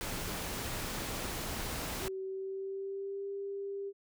pink noise, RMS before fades -38 dBFS, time 0.01-2.08 s, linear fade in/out 0 ms
sine tone with pitch glide, 381.4 to 397.1 Hz, G4 to G4, -47 to +22 cents, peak -36 dBFS, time 2-3.93 s, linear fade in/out 50 ms, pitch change +69 cents, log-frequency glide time 2.22-3.27 s
effects none

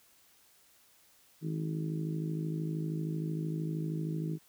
harmonic tone, 53 Hz, G#1, 36 cents sharp, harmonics 3 / 4 / 5 / 6 / 7 / 8, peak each -33 / -46 / -46 / -40 / -47 / -49 dBFS, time 1.41-4.39 s, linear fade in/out 50 ms, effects white hiss -64 dBFS RMS until 4.48 s

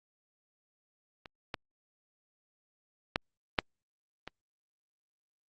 clicks, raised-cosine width 0.3 ms, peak -30 / -18 / -11 / -8 / -24 dBFS, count 5, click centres 1.258 / 1.542 / 3.159 / 3.588 / 4.276 s, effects Opus 48 kbps

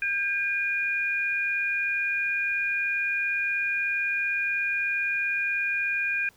sine tone pair together, 1599 / 2436 Hz, G6 / D#7, +34 / -37 cents, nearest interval perfect fifth, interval 729 cents, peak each -28 / -26 dBFS, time 0.02-6.29 s, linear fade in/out 2 ms, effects pink hiss -59 dBFS RMS until 6.36 s

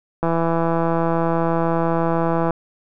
click train, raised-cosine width 1 ms, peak -7 dBFS, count 379, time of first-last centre 0.23-2.507 s, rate 166 Hz, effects none

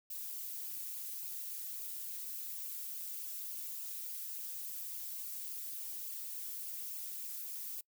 violet noise with flanger, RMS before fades -43 dBFS, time 0.1-7.81 s, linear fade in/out 5 ms, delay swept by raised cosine 0.51 to 5.11 ms, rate 3.5 Hz, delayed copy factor -0.75, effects noise-tail reverb RT60 0.1 s tail -25 dB re dry

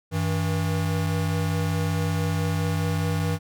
square tone pair together, 95.6 / 160.9 Hz, G2 / E3, -43 / -42 cents, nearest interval major sixth, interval 901 cents, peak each -26 / -26 dBFS, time 0.11-3.39 s, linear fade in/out 50 ms, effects none

